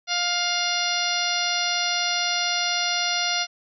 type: harmonic tone with a mistuned harmonic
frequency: 704 Hz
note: F5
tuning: 14 cents sharp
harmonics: 1 / 2 / 3 / 4 / 5 / 6 / 7 / 8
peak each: -30 / -30 / -30 / -30 / -30 / -30 / -30 / -30 dBFS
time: 0.07-3.47 s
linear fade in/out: 50 ms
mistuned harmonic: 8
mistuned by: +17 cents
effects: none